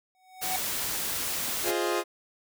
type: tone with exponential growth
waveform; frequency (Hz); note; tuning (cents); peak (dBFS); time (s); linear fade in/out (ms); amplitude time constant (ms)
square; 747; F#5; +16; -28; 0.15-0.56; 0; 88
type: noise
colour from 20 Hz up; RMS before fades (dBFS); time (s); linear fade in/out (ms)
white; -31; 0.41-1.72; 20
type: chord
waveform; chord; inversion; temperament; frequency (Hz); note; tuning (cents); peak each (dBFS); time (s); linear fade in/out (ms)
sawtooth; F minor seventh; none; equal; 349.2 / 415.3 / 523.3 / 622.3; F4 / Ab4 / C5 / Eb5; 0 / 0 / 0 / 0; -25 / -27 / -30 / -31; 1.63-2.04; 50
effects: none